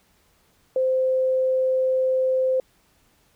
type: tone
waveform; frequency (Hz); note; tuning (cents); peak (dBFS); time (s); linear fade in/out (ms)
sine; 519; C5; -14; -18; 0.76-2.6; 2
effects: pink hiss -62 dBFS RMS until 3.35 s